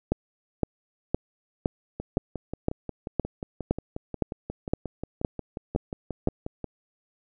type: two click trains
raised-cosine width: 2 ms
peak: -9 / -19 dBFS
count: 13 / 27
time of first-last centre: 0.12-6.274 / 2-6.643 s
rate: 1.95 / 5.6 Hz
effects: none